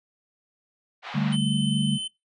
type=band-pass noise; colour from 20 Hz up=pink; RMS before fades=-37 dBFS; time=1.02-1.37 s; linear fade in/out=50 ms; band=680 to 3600 Hz; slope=24 dB/octave
type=chord; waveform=sine; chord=D suspended fourth; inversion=none; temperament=equal; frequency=146.83 / 196 / 220 Hz; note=D3 / G3 / A3; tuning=0 / 0 / 0 cents; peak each=-25 / -27 / -26 dBFS; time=1.14-1.98 s; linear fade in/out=20 ms
type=tone; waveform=square; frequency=3054 Hz; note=G7; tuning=46 cents flat; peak=-30 dBFS; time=1.32-2.08 s; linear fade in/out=10 ms
effects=noise-tail reverb RT60 0.2 s tail -21 dB re dry + resampled to 24000 Hz